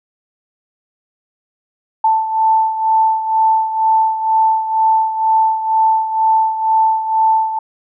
sine beating tone pair, 883 / 885.1 Hz, A5 / A5, +6 / +10 cents, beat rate 2.1 Hz, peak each -12 / -18 dBFS, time 2.04-7.59 s, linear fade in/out 5 ms, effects none

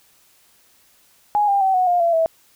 sine tone with pitch steps, 831 / 798.1 / 766.4 / 736.1 / 706.9 / 678.9 / 652 Hz, G#5 / G5 / G5 / F#5 / F5 / F5 / E5, +1 / +31 / -39 / -9 / +21 / -49 / -19 cents, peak -14 dBFS, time 1.35-2.26 s, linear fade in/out 0 ms, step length 130 ms, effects white hiss -56 dBFS RMS until 2.55 s

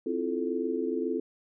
sine chord, F major seventh, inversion second, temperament just, 261.9 / 327.4 / 349.2 / 436.5 Hz, C4 / E4 / F4 / A4, +2 / -12 / 0 / -14 cents, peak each -33 / -34 / -33 / -32 dBFS, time 0.06-1.2 s, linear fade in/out 5 ms, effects none

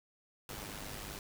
pink noise with amplitude modulation, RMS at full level -42 dBFS, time 0.49-1.19 s, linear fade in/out 2 ms, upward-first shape sine, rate 102 Hz, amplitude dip 55%, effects none

